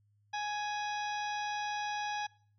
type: harmonic tone with a mistuned harmonic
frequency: 834 Hz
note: G#5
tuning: 7 cents sharp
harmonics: 1 / 2 / 3 / 4 / 5 / 6 / 7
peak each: -35 / -41 / -45 / -47 / -49 / -51 / -52 dBFS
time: 0.33-2.27 s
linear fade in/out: 10 ms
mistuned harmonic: 5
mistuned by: -110 cents
effects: noise-tail reverb RT60 0.5 s tail -23 dB re dry + added 103 Hz sine -67 dBFS peak until 2.58 s